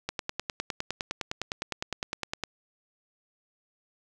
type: click train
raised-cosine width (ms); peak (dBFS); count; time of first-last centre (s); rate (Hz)
0.2; -13; 24; 0.09-2.437; 9.8
effects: none